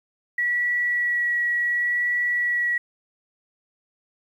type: tone with vibrato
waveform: sine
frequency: 1933 Hz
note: B6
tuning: 38 cents flat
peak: -20 dBFS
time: 0.38-2.78 s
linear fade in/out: 5 ms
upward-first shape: sine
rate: 0.69 Hz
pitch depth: 10 cents each way
effects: 9-bit